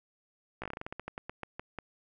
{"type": "slowing click train", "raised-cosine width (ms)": 0.5, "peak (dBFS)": -23, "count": 17, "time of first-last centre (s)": [0.62, 1.787], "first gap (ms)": 16, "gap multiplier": 1.18, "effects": []}